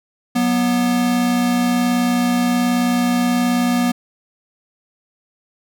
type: tone pair together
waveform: square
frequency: 185 / 243.7 Hz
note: F#3 / B3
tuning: 0 / -23 cents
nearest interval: perfect fourth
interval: 477 cents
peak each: -24 / -16 dBFS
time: 0.35-3.92 s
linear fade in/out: 10 ms
effects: none